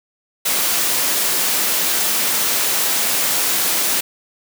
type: high-pass noise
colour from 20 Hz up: white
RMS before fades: -18 dBFS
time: 0.45-4.01 s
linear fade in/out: 10 ms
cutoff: 190 Hz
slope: 12 dB/octave
effects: none